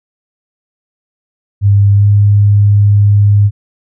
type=tone with pitch glide; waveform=sine; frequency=100.7 to 102.4 Hz; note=G2 to G#2; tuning=+47 to -24 cents; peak=-4 dBFS; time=1.61-3.51 s; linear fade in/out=50 ms; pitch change=+29 cents; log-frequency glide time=1.94-2.06 s; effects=none